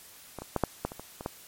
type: clicks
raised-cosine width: 1 ms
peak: -23 / -24 / -12 / -9 / -14 / -26 / -26 / -24 / -16 dBFS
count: 9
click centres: 0.387 / 0.42 / 0.563 / 0.637 / 0.85 / 0.919 / 0.996 / 1.209 / 1.261 s
effects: white hiss -51 dBFS RMS until 1.47 s + MP3 64 kbps